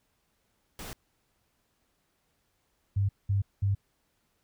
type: noise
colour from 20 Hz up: pink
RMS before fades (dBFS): -41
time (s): 0.79-0.93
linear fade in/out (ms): 0
type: tone bursts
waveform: sine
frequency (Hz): 99.2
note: G2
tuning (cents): +21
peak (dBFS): -23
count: 3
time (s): 2.96-3.75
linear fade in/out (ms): 10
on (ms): 130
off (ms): 200
effects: pink hiss -74 dBFS RMS until 4.43 s